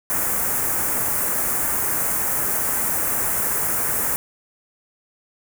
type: band-stop noise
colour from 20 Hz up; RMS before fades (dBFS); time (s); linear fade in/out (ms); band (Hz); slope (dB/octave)
white; -22; 0.1-4.16; 0; 1900 to 7600; 24
effects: none